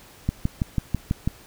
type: click train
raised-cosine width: 5 ms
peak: -9 dBFS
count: 7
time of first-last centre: 0.29-1.275 s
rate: 6.09 Hz
effects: pink hiss -49 dBFS RMS until 1.46 s